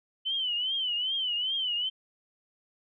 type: tone with vibrato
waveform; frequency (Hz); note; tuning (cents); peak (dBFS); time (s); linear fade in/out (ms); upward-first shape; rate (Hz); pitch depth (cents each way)
sine; 3027; F#7; +39; -27; 0.25-1.9; 20; triangle; 2.5; 130
effects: none